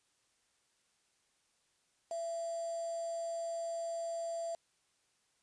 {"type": "tone with quantisation", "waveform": "sine", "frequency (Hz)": 670, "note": "E5", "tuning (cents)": 28, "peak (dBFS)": -36, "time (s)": [2.11, 4.55], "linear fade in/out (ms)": 2, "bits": 8, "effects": ["white hiss -75 dBFS RMS until 5.42 s", "resampled to 22050 Hz"]}